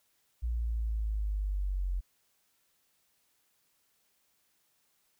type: linear sweep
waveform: sine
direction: down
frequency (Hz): 59.3 to 44.65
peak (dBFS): -29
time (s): 0.42-2.01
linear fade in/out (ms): 20
effects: white hiss -73 dBFS RMS until 5.19 s